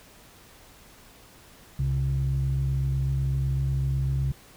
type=tone pair together; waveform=sine; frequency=66.04 / 134 Hz; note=C2 / C3; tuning=+17 / +42 cents; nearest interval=octave; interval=1225 cents; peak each=-26 / -23 dBFS; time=1.79-4.32 s; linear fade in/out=5 ms; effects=tanh soft clip ceiling -18 dBFS + pink hiss -52 dBFS RMS until 4.56 s

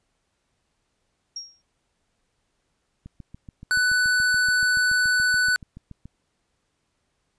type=tone with exponential decay; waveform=sine; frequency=5590 Hz; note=F8; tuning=1 cent sharp; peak=-28 dBFS; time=1.36-1.62 s; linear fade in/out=5 ms; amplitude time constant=55 ms
type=click train; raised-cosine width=5 ms; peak=-28 dBFS; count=22; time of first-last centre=3.06-6.056 s; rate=7.01 Hz
type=tone; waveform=square; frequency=1492 Hz; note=F#6; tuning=14 cents sharp; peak=-19 dBFS; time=3.71-5.56 s; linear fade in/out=0 ms
effects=pink hiss -73 dBFS RMS until 7.38 s + resampled to 22050 Hz

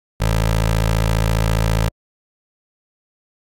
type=tone with notch filter; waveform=15% pulse; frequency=54.8 Hz; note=A1; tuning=6 cents flat; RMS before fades=-17 dBFS; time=0.2-1.89 s; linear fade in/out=10 ms; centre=240 Hz; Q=1.4; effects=AAC 64 kbps

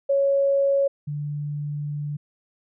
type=tone pair in turn; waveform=sine; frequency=554.4 / 146.84 Hz; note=C#5 / D3; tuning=0 / 0 cents; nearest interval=octave + major seventh; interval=2300 cents; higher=first; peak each=-17 / -26 dBFS; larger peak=first; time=0.09-0.88 / 1.07-2.17 s; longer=second; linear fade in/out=10 ms; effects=none

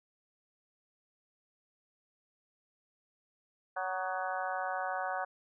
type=harmonic tone with a mistuned harmonic; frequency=186.5 Hz; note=F#3; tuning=14 cents sharp; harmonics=3 / 4 / 5 / 6 / 7 / 8 / 9; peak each=-41 / -36 / -42 / -42 / -44 / -40 / -46 dBFS; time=3.76-5.25 s; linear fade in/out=10 ms; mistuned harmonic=7; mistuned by=-74 cents; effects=none

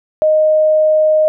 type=tone; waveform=sine; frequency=620 Hz; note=D#5; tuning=6 cents flat; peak=-8 dBFS; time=0.22-1.28 s; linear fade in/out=0 ms; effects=none

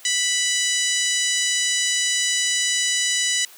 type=harmonic tone with a mistuned harmonic; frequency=987.8 Hz; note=B5; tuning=in tune; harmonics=2 / 3 / 4 / 5 / 6 / 7 / 8 / 9; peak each=-26 / -26 / -27 / -31 / -27 / -26 / -30 / -30 dBFS; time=0.05-3.45 s; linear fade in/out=2 ms; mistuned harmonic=8; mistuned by=-15 cents; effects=white hiss -46 dBFS RMS until 3.57 s + high-pass 400 Hz 12 dB/octave

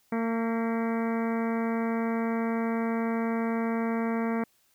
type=harmonic tone with a mistuned harmonic; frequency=228 Hz; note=A#3; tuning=38 cents flat; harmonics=1 / 2 / 3 / 4 / 5 / 6 / 7 / 8 / 9 / 10; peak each=-27 / -33 / -37 / -39 / -41 / -43 / -44 / -45 / -46 / -47 dBFS; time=0.12-4.44 s; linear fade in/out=5 ms; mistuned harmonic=8; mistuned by=+48 cents; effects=white hiss -67 dBFS RMS until 4.74 s

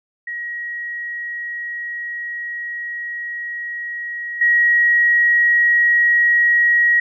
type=tone with level steps; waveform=sine; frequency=1900 Hz; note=A#6; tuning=33 cents sharp; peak=-24 / -11 dBFS; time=0.27-7 s; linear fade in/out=5 ms; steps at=4.41 s; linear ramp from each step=5 ms; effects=none

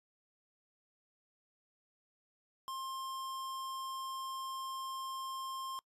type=tone; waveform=square; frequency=1060 Hz; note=C6; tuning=22 cents sharp; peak=-40 dBFS; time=2.68-5.79 s; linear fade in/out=0 ms; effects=noise-tail reverb RT60 0.1 s tail -24 dB re dry + resampled to 32000 Hz

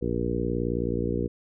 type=harmonic tone with a mistuned harmonic; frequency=59.2 Hz; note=A#1; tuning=27 cents sharp; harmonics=1 / 2 / 3 / 4 / 5 / 6 / 7 / 8; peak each=-33 / -33 / -33 / -33 / -33 / -33 / -33 / -33 dBFS; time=0.01-1.28 s; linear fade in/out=20 ms; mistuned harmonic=1; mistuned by=+37 cents; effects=none

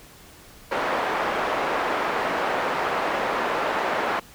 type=band-pass noise; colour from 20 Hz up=pink; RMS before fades=-25 dBFS; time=0.71-4.2 s; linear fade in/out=10 ms; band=500 to 1600 Hz; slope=12 dB/octave; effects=pink hiss -48 dBFS RMS until 4.34 s

